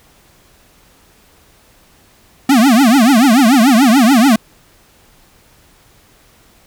square tone with vibrato, 248.7 Hz, B3, 12 cents sharp, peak -7 dBFS, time 2.49-4.36 s, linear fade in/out 5 ms, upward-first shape triangle, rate 6.9 Hz, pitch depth 300 cents each way, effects pink hiss -49 dBFS RMS until 6.66 s

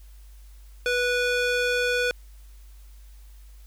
square tone with band-pass filter, 491.1 Hz, B4, 10 cents flat, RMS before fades -24 dBFS, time 0.86-2.11 s, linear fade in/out 0 ms, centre 2100 Hz, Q 0.68, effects added 50 Hz sine -44 dBFS peak until 3.66 s + white hiss -60 dBFS RMS until 3.66 s

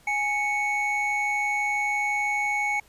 triangle tone pair together, 830.4 / 2217 Hz, G#5 / C#7, 0 / 0 cents, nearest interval octave + perfect fourth, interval 1700 cents, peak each -26 / -23 dBFS, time 0.07-2.8 s, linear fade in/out 5 ms, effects pink hiss -57 dBFS RMS until 2.88 s + resampled to 32000 Hz

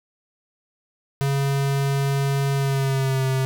square tone with pitch glide, 138.59 to 132.26 Hz, C#3 to C3, 0 to +19 cents, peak -20 dBFS, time 1.21-3.45 s, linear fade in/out 0 ms, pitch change -81 cents, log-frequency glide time 2.54-3.25 s, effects none

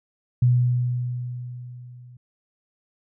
sine tone with level ramp, 123.3 Hz, B2, 2 cents flat, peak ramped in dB -13 to -43 dBFS, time 0.42-2.17 s, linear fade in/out 5 ms, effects none

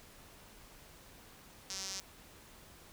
sawtooth tone with band-pass filter, 191.7 Hz, G3, 38 cents flat, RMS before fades -42 dBFS, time 1.7-2 s, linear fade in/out 0 ms, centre 5700 Hz, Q 3.5, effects pink hiss -57 dBFS RMS until 2.92 s

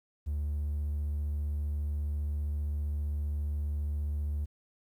triangle tone with vibrato, 73.7 Hz, D2, 7 cents sharp, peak -27 dBFS, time 0.26-4.46 s, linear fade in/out 20 ms, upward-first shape sine, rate 15 Hz, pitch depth 8 cents each way, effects tanh soft clip ceiling -24 dBFS + 11-bit

